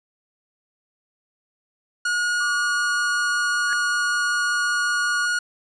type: tone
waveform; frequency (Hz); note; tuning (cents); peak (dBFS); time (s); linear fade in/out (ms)
45% pulse; 1443; F#6; -44; -20; 2.05-5.39; 5
type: tone with vibrato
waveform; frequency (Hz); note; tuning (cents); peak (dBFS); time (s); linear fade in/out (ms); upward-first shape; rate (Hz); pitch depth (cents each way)
sine; 1161; D6; -20; -29; 2.4-5.26; 10; triangle; 5.3; 24
type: tone with exponential growth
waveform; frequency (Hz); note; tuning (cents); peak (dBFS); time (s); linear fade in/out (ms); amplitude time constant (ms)
sine; 1661.2; G#6; 0; -21; 3.64-3.73; 0; 18
effects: resampled to 22050 Hz